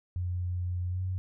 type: tone with pitch glide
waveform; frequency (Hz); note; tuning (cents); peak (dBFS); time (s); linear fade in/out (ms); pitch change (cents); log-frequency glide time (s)
sine; 89.4 to 92.71; F2 to F#2; +41 to +4; -29; 0.16-1.18; 0; +63; 0.9-1.01
effects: none